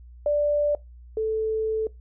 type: tone pair in turn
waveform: sine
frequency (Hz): 587.3 / 438.7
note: D5 / A4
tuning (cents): 0 / -5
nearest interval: perfect fourth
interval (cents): 505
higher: first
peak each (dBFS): -19 / -22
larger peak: first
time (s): 0.26-0.75 / 1.17-1.87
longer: second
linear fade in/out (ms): 2
effects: noise-tail reverb RT60 0.2 s tail -22 dB re dry + added 60 Hz sine -43 dBFS peak until 2 s